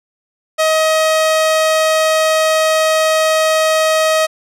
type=tone; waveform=sawtooth; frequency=632 Hz; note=D#5; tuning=27 cents sharp; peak=-7 dBFS; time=0.58-4.27 s; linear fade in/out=20 ms; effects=low-pass 11000 Hz 12 dB/octave